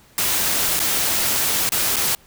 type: noise with dropouts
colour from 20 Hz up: white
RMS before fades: -20 dBFS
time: 0.18-2.15 s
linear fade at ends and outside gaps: 1 ms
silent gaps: 0.793-0.8 / 1.691-1.72 / 1.96-1.966 s
effects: pink hiss -52 dBFS RMS until 2.26 s